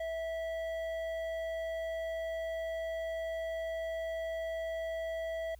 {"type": "tone with hard clipping", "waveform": "sine", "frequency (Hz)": 654, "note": "E5", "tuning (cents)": -14, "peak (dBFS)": -36, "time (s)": [0, 5.55], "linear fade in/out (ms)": 5, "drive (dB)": 8, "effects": ["added 60 Hz sine -52 dBFS peak until 5.59 s", "white hiss -69 dBFS RMS until 5.59 s"]}